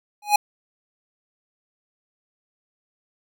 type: tone with exponential growth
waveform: square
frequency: 830.6 Hz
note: G#5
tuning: in tune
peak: -10 dBFS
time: 0.22-0.36 s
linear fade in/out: 5 ms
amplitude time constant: 29 ms
effects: none